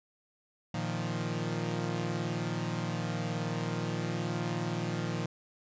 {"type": "chord", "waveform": "sawtooth", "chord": "Bb suspended fourth", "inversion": "none", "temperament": "equal", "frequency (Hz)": [116.54, 155.56, 174.61], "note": ["Bb2", "Eb3", "F3"], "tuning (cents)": [0, 0, 0], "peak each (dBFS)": -32, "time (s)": [0.74, 5.26], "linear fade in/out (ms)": 5, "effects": ["resampled to 16000 Hz"]}